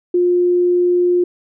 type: tone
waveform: sine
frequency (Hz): 354.8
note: F4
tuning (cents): +27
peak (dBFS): -11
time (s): 0.14-1.24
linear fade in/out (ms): 5
effects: none